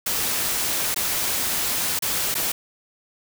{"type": "noise with dropouts", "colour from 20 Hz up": "white", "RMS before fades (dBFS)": -24, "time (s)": [0.06, 2.52], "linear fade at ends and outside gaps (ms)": 5, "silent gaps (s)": [[0.945, 0.96], [1.991, 2.022], [2.343, 2.351]], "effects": []}